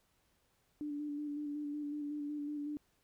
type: tone with vibrato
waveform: sine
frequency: 293.7 Hz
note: D4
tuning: in tune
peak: -37 dBFS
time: 0.81-2.77 s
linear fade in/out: 0 ms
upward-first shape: square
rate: 5.4 Hz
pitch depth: 21 cents each way
effects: pink hiss -75 dBFS RMS until 3.03 s